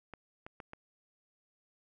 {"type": "clicks", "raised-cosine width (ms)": 0.5, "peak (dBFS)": -30, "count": 4, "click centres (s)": [0.137, 0.465, 0.602, 0.734], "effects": []}